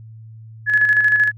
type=tone with tremolo; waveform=sine; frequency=1700 Hz; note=G#6; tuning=40 cents sharp; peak=-10 dBFS; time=0.66-1.32 s; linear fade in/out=50 ms; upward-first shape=square; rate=13 Hz; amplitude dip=45%; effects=added 111 Hz sine -36 dBFS peak until 1.37 s